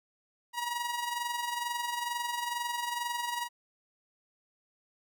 sawtooth tone with amplitude modulation, 957 Hz, A#5, 45 cents sharp, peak -26 dBFS, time 0.53-3.49 s, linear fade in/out 50 ms, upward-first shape sine, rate 22.2 Hz, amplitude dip 55%, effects none

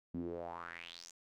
sawtooth tone with band-pass filter sweep, 85.3 Hz, F2, 40 cents flat, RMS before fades -45 dBFS, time 0.14-1.11 s, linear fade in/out 5 ms, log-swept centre 220 to 7000 Hz, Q 4.8, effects none

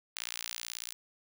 sawtooth tone with high-pass filter sweep, 58.27 Hz, A#1, in tune, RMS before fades -41 dBFS, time 0.16-0.93 s, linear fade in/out 0 ms, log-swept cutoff 2700 to 4700 Hz, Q 0.76, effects none

